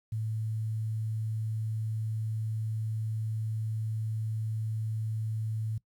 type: tone with quantisation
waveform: sine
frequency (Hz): 110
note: A2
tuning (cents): 0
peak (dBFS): -30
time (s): 0.12-5.78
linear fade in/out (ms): 5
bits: 10
effects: noise-tail reverb RT60 0.1 s tail -21 dB re dry